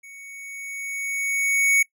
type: tone with level ramp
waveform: square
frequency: 2228 Hz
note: C#7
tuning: 8 cents sharp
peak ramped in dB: -42 to -15 dBFS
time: 0.03-1.83 s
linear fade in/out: 10 ms
effects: noise-tail reverb RT60 0.1 s tail -22 dB re dry